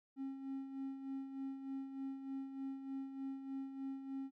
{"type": "tone with tremolo", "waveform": "triangle", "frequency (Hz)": 270, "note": "C#4", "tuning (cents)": -45, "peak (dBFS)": -37, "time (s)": [0.16, 4.31], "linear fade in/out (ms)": 50, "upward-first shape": "sine", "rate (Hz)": 3.3, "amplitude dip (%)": 60, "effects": ["tanh soft clip ceiling -33 dBFS"]}